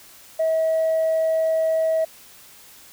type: tone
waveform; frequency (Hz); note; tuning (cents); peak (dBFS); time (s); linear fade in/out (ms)
sine; 643; E5; -43; -16; 0.39-2.05; 10
effects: tanh soft clip ceiling -15 dBFS + white hiss -47 dBFS RMS until 2.92 s